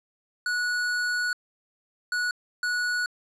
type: tone bursts at uneven times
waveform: square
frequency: 1466 Hz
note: F#6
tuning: 16 cents flat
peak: -25 dBFS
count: 3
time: 0.46-1.33 / 2.12-2.31 / 2.63-3.06 s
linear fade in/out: 2 ms
effects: low-pass 8000 Hz 12 dB/octave